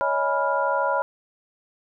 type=tone cluster; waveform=sine; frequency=559 / 632 / 836 / 983 / 1401 Hz; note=C#5 / D#5 / G#5 / B5 / F6; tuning=+14 / +27 / +11 / -8 / +5 cents; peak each=-25 / -29 / -30 / -24 / -28 dBFS; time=0.01-1.02 s; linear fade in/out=0 ms; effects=none